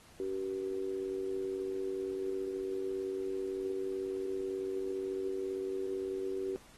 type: tone with amplitude modulation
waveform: sine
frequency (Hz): 382.3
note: G4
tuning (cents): -43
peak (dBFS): -30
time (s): 0.2-6.56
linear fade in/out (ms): 0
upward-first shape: sine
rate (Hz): 98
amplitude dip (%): 75
effects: pink hiss -59 dBFS RMS until 6.77 s + AAC 32 kbps